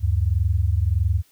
sine tone pair together, 75.2 / 96.82 Hz, D2 / G2, +42 / -21 cents, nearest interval major third, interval 437 cents, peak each -20 dBFS, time 0-1.23 s, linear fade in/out 50 ms, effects white hiss -59 dBFS RMS until 1.31 s

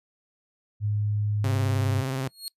sine tone with pitch glide, 104.4 to 102.07 Hz, G#2 to G#2, +10 to -30 cents, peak -23 dBFS, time 0.8-2.04 s, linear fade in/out 50 ms, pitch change -40 cents, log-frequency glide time 1.39-1.66 s
sawtooth tone with vibrato, 132.6 Hz, C3, 23 cents sharp, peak -23 dBFS, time 1.44-2.28 s, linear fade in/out 2 ms, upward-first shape sine, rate 19 Hz, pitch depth 52 cents each way
sawtooth tone with exponential growth, 4300 Hz, C8, 47 cents sharp, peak -26 dBFS, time 2.27-2.48 s, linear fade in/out 0 ms, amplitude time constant 44 ms
effects noise-tail reverb RT60 0.1 s tail -23 dB re dry + resampled to 32000 Hz

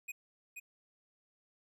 square tone with echo, 2489 Hz, D#7, in tune, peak -40 dBFS, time 0.08-0.12 s, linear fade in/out 10 ms, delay 480 ms, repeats 1, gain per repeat -4 dB, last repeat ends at 0.6 s, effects none

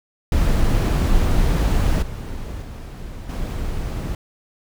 brown noise with level steps, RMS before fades -17 / -29 / -32 / -25 dBFS, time 0.32-4.15 s, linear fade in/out 2 ms, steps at 2.02 / 2.62 / 3.29 s, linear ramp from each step 5 ms, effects none

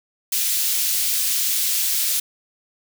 white high-pass noise, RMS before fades -21 dBFS, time 0.32-2.2 s, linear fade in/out 5 ms, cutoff 3100 Hz, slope 12 dB/octave, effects none

